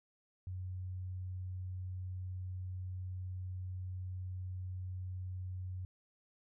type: tone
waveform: sine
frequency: 92.1 Hz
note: F#2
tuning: 7 cents flat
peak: -39 dBFS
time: 0.47-5.85 s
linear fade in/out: 0 ms
effects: none